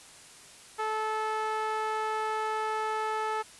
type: tone with band-pass filter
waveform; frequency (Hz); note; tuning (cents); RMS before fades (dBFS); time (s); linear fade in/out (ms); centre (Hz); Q
sawtooth; 435; A4; -20; -31; 0.78-3.43; 20; 1100; 1.6
effects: white hiss -51 dBFS RMS until 3.59 s + resampled to 24000 Hz